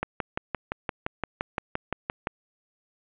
click train, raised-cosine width 0.5 ms, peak -12 dBFS, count 14, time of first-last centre 0.03-2.271 s, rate 5.8 Hz, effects resampled to 8000 Hz + 8-bit

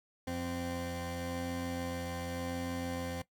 20% pulse tone pair together, 86.7 / 259.2 Hz, F2 / C4, -12 / -16 cents, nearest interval octave + perfect fifth, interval 1896 cents, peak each -35 / -33 dBFS, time 0.27-3.22 s, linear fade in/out 5 ms, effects noise-tail reverb RT60 0.1 s tail -17 dB re dry

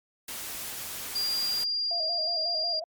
white noise, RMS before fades -37 dBFS, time 0.28-1.64 s, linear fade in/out 5 ms
sine tone, 4793 Hz, D8, 34 cents sharp, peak -26 dBFS, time 1.15-2.8 s, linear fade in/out 10 ms
sine tone with vibrato, 658 Hz, E5, 3 cents flat, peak -34 dBFS, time 1.91-2.84 s, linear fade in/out 2 ms, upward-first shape square, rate 5.5 Hz, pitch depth 70 cents each way
effects MP3 96 kbps

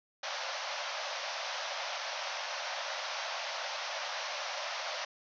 pink band-pass noise, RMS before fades -38 dBFS, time 0.23-5.05 s, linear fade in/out 5 ms, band 540 to 6100 Hz, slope 96 dB/octave, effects none

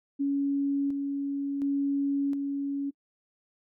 sine tone with tremolo, 279.9 Hz, C#4, 17 cents sharp, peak -24 dBFS, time 0.19-2.91 s, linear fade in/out 20 ms, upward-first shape square, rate 0.7 Hz, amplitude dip 35%, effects noise-tail reverb RT60 0.1 s tail -23 dB re dry

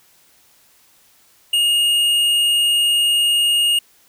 sine tone with hard clipping, 2850 Hz, F7, 34 cents sharp, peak -15 dBFS, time 1.53-3.79 s, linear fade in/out 5 ms, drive 9 dB, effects white hiss -54 dBFS RMS until 4.08 s

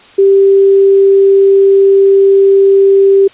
sine tone, 392 Hz, G4, in tune, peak -3 dBFS, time 0.18-3.28 s, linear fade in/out 10 ms, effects white hiss -39 dBFS RMS until 3.33 s + resampled to 8000 Hz

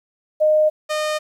sine / sawtooth tone pair in turn, 615 / 612 Hz, D#5 / D#5, -20 / -29 cents, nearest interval unison, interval 9 cents, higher first, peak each -12 / -16 dBFS, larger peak first, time 0.4-0.7 / 0.89-1.19 s, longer neither, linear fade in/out 20 ms, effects low-pass 9000 Hz 12 dB/octave + 9-bit

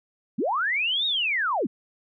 sine linear two-way sweep, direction up then down, 164.81 to 3800 to 164.81 Hz, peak -22 dBFS, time 0.38-1.67 s, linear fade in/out 10 ms, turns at 1.06 s, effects none

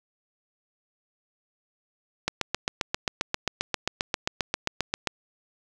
click train, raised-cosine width 0.2 ms, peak -7 dBFS, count 22, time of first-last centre 2.28-5.073 s, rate 7.52 Hz, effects none

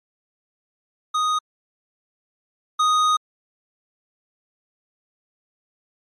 square tone pair in turn, 1244.5 / 1244.5 Hz, D#6 / D#6, 0 / 0 cents, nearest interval unison, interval 0 cents, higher neither, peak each -19 / -16 dBFS, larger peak second, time 1.14-1.39 / 2.79-3.17 s, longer second, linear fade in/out 10 ms, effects low-pass 6000 Hz 12 dB/octave + MP3 64 kbps

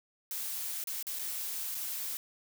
blue noise with dropouts, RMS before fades -37 dBFS, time 0.31-2.17 s, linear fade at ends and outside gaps 1 ms, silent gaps 0.839-0.872 / 1.027-1.068 / 1.189-1.193 / 1.747-1.751 s, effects none

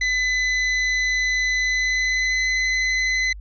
40% pulse tone with pitch glide, 2009 to 2028 Hz, B6 to B6, +29 to +45 cents, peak -18 dBFS, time 0.01-3.33 s, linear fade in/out 5 ms, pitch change +16 cents, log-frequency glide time 1.59-2.57 s, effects added 50 Hz sine -34 dBFS peak until 3.4 s + resampled to 16000 Hz

